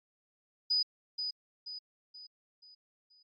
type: tone with echo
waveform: sine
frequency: 4970 Hz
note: D#8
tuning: 3 cents flat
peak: -26 dBFS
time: 0.7-0.83 s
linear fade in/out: 10 ms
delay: 480 ms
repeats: 5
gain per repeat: -7 dB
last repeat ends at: 3.23 s
effects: AAC 48 kbps